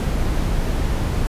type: noise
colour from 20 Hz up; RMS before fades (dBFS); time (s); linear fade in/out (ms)
brown; -20; 0-1.27; 0
effects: resampled to 32000 Hz